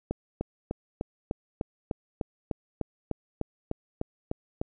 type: click train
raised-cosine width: 2 ms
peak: -16 dBFS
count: 16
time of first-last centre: 0.11-4.615 s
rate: 3.33 Hz
effects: none